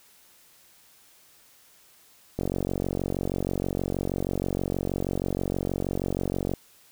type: click train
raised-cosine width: 2 ms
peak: -14 dBFS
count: 193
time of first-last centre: 2.39-6.537 s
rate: 46.3 Hz
effects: white hiss -57 dBFS RMS until 6.91 s